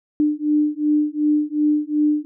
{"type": "beating tone pair", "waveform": "sine", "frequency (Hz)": [298.2, 300.9], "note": ["D4", "D4"], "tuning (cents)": [27, 42], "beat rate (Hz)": 2.7, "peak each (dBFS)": -19, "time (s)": [0.2, 2.25], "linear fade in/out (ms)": 0, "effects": []}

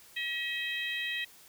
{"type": "harmonic tone", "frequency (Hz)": 639, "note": "D#5", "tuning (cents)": 46, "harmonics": [3, 4, 5, 6], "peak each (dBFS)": [-35, -37, -39, -41], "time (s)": [0.16, 1.25], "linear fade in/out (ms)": 10, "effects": ["white hiss -56 dBFS RMS until 1.48 s"]}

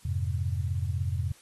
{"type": "chord", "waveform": "sine", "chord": "F minor", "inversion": "none", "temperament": "equal", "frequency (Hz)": [87.31, 103.83, 130.81], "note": ["F2", "Ab2", "C3"], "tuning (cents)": [0, 0, 0], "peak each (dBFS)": [-29, -32, -33], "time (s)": [0.05, 1.32], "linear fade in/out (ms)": 5, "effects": ["white hiss -57 dBFS RMS until 1.41 s", "AAC 32 kbps"]}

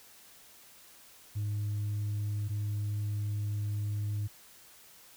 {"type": "tone pair in turn", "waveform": "sine", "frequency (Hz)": [103.83, 103.83], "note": ["G#2", "G#2"], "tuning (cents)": [0, 0], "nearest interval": "unison", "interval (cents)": 0, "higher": "neither", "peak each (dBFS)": -28, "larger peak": "neither", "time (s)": [[1.35, 2.49], [2.49, 4.28]], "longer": "second", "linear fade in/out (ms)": 20, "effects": ["tanh soft clip ceiling -29 dBFS", "white hiss -56 dBFS RMS until 5.16 s"]}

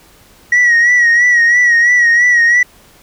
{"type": "tone with vibrato", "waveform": "sine", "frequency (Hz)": 1913, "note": "A#6", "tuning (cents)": 44, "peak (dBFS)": -4, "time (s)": [0.52, 2.63], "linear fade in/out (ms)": 5, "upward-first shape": "sine", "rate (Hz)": 3, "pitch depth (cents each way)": 53, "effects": ["tanh soft clip ceiling -5 dBFS", "pink hiss -45 dBFS RMS until 3.02 s"]}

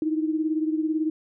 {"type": "beating tone pair", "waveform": "sine", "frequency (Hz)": [311.1, 329.1], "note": ["D#4", "E4"], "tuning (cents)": [0, -3], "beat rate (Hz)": 18, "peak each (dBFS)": [-23, -29], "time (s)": [0.02, 1.1], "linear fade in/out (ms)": 2, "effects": []}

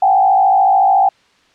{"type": "tone with frequency modulation", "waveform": "sine", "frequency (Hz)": 777, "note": "G5", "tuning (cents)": -16, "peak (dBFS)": -8, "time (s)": [0.02, 1.09], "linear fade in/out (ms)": 5, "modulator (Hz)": 53.8, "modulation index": 1, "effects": ["white hiss -53 dBFS RMS until 1.54 s", "low-pass 4000 Hz 12 dB/octave"]}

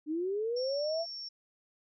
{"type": "linear sweep", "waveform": "sine", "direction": "up", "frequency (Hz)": [293.7, 682], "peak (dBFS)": -30, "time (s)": [0.06, 1.06], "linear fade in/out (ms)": 50}
{"type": "tone", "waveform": "sine", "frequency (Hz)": 5470, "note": "F8", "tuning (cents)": -37, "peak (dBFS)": -39, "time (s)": [0.56, 1.29], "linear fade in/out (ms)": 10}
{"effects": []}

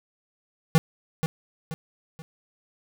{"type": "tone with echo", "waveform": "square", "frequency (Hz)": 160.8, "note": "E3", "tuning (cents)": -43, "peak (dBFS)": -15, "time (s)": [0.75, 0.78], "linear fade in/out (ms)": 0, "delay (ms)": 480, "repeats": 3, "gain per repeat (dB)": -8, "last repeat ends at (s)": 2.22, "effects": []}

